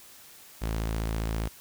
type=tone; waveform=sawtooth; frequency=55 Hz; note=A1; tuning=in tune; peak=-24 dBFS; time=0.61-1.49 s; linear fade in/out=20 ms; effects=white hiss -51 dBFS RMS until 1.6 s